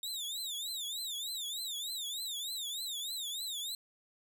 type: tone with vibrato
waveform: sawtooth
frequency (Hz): 3699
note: A#7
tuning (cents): -14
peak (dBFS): -34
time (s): 0.03-3.75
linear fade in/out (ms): 2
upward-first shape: triangle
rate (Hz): 3.3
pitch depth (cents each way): 200
effects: none